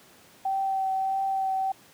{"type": "tone with vibrato", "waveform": "sine", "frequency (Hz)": 771, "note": "G5", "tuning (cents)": -29, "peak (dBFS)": -24, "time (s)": [0.45, 1.72], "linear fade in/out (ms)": 5, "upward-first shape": "triangle", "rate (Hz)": 1.6, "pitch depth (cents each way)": 16, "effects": ["pink hiss -54 dBFS RMS until 1.93 s", "high-pass 150 Hz 12 dB/octave"]}